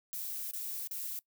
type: noise with dropouts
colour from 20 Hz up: violet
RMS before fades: -39 dBFS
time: 0.13-1.19 s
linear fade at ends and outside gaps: 0 ms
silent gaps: 0.511-0.535 / 0.873-0.911 s
effects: noise-tail reverb RT60 0.1 s tail -21 dB re dry